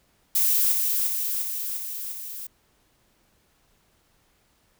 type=noise with echo; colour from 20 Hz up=violet; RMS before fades=-21 dBFS; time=0.35-0.72 s; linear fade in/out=5 ms; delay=350 ms; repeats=5; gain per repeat=-3 dB; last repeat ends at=2.47 s; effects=pink hiss -65 dBFS RMS until 4.79 s